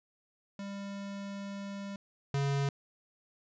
square tone pair in turn, 199 / 139.74 Hz, G3 / C#3, +26 / +14 cents, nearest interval tritone, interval 612 cents, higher first, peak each -39 / -29 dBFS, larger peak second, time 0.59-1.96 / 2.34-2.69 s, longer first, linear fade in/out 2 ms, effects resampled to 16000 Hz

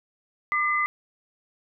sine tone pair together, 1195 / 2033 Hz, D6 / B6, +30 / +50 cents, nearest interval major sixth, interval 920 cents, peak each -24 dBFS, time 0.52-0.86 s, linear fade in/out 0 ms, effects none

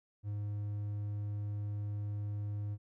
triangle tone, 103.3 Hz, G#2, 9 cents flat, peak -33 dBFS, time 0.23-2.78 s, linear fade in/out 50 ms, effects none

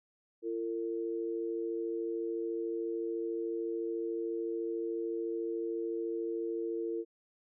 sine tone pair together, 340 / 453.8 Hz, F4 / A#4, -46 / -47 cents, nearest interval perfect fourth, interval 499 cents, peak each -35 / -36 dBFS, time 0.42-7.05 s, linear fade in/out 50 ms, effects none

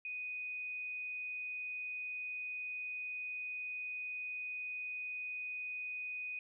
sine tone, 2489 Hz, D#7, in tune, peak -39 dBFS, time 0.05-6.39 s, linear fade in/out 2 ms, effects none

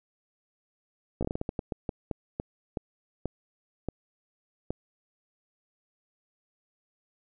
slowing click train, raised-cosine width 2 ms, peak -17 dBFS, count 17, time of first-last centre 1.21-4.706 s, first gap 16 ms, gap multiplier 1.3, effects none

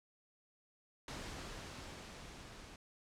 pink noise with level ramp, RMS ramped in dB -45 to -54 dBFS, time 1.08-2.76 s, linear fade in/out 2 ms, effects low-pass 7000 Hz 12 dB/octave

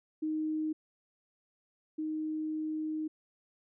sine tone pair in turn, 311.1 / 311.1 Hz, D#4 / D#4, 0 / 0 cents, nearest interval unison, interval 0 cents, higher neither, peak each -30 / -32 dBFS, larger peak first, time 0.22-0.73 / 1.98-3.08 s, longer second, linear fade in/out 10 ms, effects none

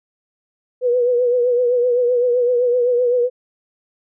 sine tone with vibrato, 490 Hz, B4, 14 cents flat, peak -13 dBFS, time 0.81-3.3 s, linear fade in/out 50 ms, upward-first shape triangle, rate 7.8 Hz, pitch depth 60 cents each way, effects none

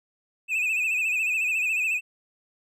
triangle tone with vibrato, 2560 Hz, D#7, 49 cents sharp, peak -21 dBFS, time 0.48-2.01 s, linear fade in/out 50 ms, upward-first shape sine, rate 14 Hz, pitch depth 80 cents each way, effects none

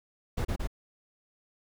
brown noise bursts, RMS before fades -30 dBFS, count 3, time 0.37-0.674 s, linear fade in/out 10 ms, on 80 ms, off 32 ms, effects none

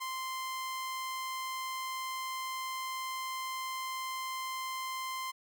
sawtooth tone, 1043 Hz, C6, 6 cents flat, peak -32 dBFS, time 0-5.32 s, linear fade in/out 20 ms, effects none

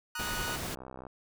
sawtooth chord, D# minor, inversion second, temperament equal with one note detuned, 932.3 / 1244.5 / 1470.6 Hz, A#5 / D#6 / F#6, 0 / 0 / -11 cents, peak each -39 / -38 / -33 dBFS, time 0.15-0.56 s, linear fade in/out 5 ms
pink noise, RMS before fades -37 dBFS, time 0.19-0.75 s, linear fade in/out 5 ms
click train, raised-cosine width 1 ms, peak -30 dBFS, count 39, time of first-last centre 0.48-1.067 s, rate 64.7 Hz
effects none

